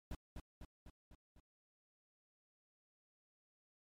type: noise with echo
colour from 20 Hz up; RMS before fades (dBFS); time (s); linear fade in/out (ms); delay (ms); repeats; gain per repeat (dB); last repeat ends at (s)
brown; -43; 0.11-0.15; 2; 250; 5; -4; 1.4
effects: MP3 64 kbps